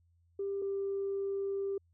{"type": "tone pair in turn", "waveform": "sine", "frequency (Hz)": [396.3, 394.4], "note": ["G4", "G4"], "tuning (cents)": [19, 11], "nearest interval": "unison", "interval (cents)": 8, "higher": "first", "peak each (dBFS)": [-32, -31], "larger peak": "second", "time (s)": [[0.39, 0.62], [0.62, 1.78]], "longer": "second", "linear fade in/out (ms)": 5, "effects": ["tanh soft clip ceiling -27 dBFS", "added 85 Hz sine -66 dBFS peak until 1.93 s"]}